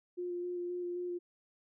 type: tone with vibrato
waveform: sine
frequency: 353.8 Hz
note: F4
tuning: 23 cents sharp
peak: -35 dBFS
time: 0.17-1.19 s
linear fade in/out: 20 ms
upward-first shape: square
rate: 3.8 Hz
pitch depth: 11 cents each way
effects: none